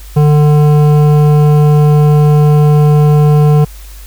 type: tone with hard clipping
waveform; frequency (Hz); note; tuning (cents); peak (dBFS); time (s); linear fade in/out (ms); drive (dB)
sine; 149; D3; +25; -6; 0.16-3.65; 10; 12
effects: added 50 Hz sine -28 dBFS peak until 4.06 s + white hiss -38 dBFS RMS until 4.06 s